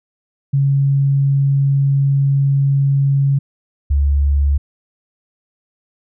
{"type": "tone pair in turn", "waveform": "sine", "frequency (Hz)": [138.59, 70.91], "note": ["C#3", "C#2"], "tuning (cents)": [0, 40], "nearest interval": "octave", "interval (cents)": 1160, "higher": "first", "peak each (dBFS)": -11, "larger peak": "neither", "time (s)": [[0.53, 3.39], [3.9, 4.58]], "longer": "first", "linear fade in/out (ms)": 10, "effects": []}